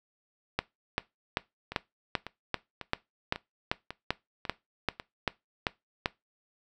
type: two click trains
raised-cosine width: 0.3 ms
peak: -21 / -10 dBFS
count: 7 / 15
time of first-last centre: 1.72-4.999 / 0.59-6.059 s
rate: 1.83 / 2.56 Hz
effects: noise-tail reverb RT60 0.2 s tail -20 dB re dry